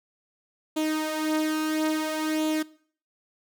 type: tone with flanger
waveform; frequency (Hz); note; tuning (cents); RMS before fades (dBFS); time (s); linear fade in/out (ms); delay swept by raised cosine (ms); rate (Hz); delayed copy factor
sawtooth; 311.1; D#4; 0; -27; 0.76-2.63; 10; 0.28 to 3.98; 0.59; +0.6
effects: noise-tail reverb RT60 0.5 s tail -20 dB re dry